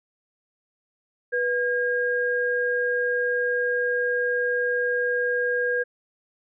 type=tone pair together; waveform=sine; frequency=490.5 / 1622.4 Hz; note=B4 / G#6; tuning=-12 / -41 cents; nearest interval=octave + major sixth; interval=2071 cents; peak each=-24 dBFS; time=1.32-5.84 s; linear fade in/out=20 ms; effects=none